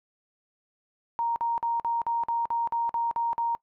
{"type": "tone bursts", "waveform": "sine", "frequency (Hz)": 932.3, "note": "A#5", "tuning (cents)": 0, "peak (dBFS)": -24, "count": 11, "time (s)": [1.19, 3.55], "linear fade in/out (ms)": 0, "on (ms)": 170, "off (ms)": 49, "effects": ["noise-tail reverb RT60 0.1 s tail -22 dB re dry"]}